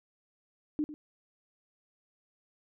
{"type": "tone with echo", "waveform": "sine", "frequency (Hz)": 300.6, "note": "D4", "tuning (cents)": 40, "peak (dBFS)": -27, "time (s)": [0.79, 0.84], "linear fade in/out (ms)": 0, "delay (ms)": 100, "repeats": 1, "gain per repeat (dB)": -13, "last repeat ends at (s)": 0.94, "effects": []}